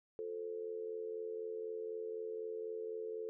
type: tone with amplitude modulation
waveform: sine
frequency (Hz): 440.7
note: A4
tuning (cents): +3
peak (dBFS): -36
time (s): 0.19-3.29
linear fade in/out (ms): 0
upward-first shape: sine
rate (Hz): 84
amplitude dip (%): 75
effects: none